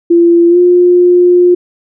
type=tone with pitch glide; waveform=sine; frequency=341.5 to 355.4 Hz; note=F4 to F4; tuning=-39 to +30 cents; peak=-3 dBFS; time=0.1-1.55 s; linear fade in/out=10 ms; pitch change=+69 cents; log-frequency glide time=0.49-0.58 s; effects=none